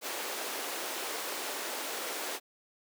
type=high-pass noise; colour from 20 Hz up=pink; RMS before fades=-37 dBFS; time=0.01-2.4 s; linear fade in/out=50 ms; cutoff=350 Hz; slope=24 dB/octave; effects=none